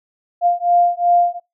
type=beating tone pair; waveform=sine; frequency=698.5 / 701.2 Hz; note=F5 / F5; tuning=0 / +7 cents; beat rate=2.7 Hz; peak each=-15 dBFS; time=0.41-1.4 s; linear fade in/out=50 ms; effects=noise-tail reverb RT60 0.2 s tail -22 dB re dry